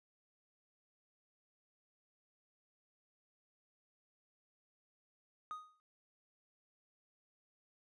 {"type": "tone with exponential decay", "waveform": "triangle", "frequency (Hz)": 1244.5, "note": "D#6", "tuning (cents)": 0, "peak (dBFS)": -36, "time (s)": [5.51, 5.8], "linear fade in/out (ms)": 0, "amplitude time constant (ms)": 62, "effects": ["tanh soft clip ceiling -34 dBFS", "resampled to 24000 Hz"]}